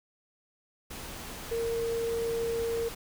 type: tone in noise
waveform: sine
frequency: 461.6 Hz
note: A#4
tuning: 17 cents flat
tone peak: -28 dBFS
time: 1.51-2.89 s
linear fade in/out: 10 ms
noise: pink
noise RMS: -41 dBFS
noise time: 0.9-2.95 s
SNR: +10 dB
effects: none